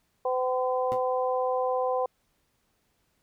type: harmonic tone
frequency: 254.7 Hz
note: C4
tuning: 46 cents flat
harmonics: 2 / 3 / 4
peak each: -26 / -30 / -32 dBFS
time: 0.25-2.06 s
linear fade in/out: 5 ms
type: tone with exponential decay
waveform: 15% pulse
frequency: 122.1 Hz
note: B2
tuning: 19 cents flat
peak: -27 dBFS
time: 0.92-1.04 s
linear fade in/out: 0 ms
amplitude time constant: 24 ms
effects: pink hiss -72 dBFS RMS until 3.22 s